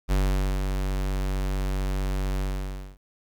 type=tone with ADSR envelope; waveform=square; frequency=47.76 Hz; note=G1; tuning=44 cents flat; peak=-20 dBFS; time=0.08-2.98 s; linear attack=36 ms; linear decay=470 ms; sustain=-5 dB; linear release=580 ms; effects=10-bit